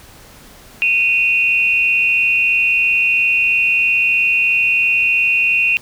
sine tone pair together, 2494 / 2737 Hz, D#7 / F7, +3 / -36 cents, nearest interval major second, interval 161 cents, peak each -14 / -15 dBFS, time 0.82-5.77 s, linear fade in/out 0 ms, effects pink hiss -42 dBFS RMS until 5.81 s

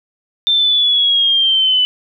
sine linear sweep, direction down, 3585 to 2987 Hz, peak -10 dBFS, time 0.47-1.85 s, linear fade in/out 0 ms, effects none

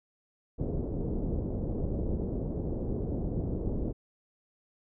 pink low-pass noise, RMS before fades -32 dBFS, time 0.58-3.93 s, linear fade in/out 20 ms, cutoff 490 Hz, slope 24 dB/octave, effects none

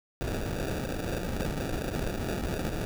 pink noise with sample-and-hold, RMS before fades -32 dBFS, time 0.21-2.85 s, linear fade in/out 0 ms, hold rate 1050 Hz, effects none

